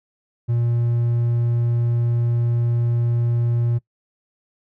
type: tone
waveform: triangle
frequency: 118.5 Hz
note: A#2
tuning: 29 cents sharp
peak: -15 dBFS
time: 0.48-3.79 s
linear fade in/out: 20 ms
effects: noise-tail reverb RT60 0.1 s tail -21 dB re dry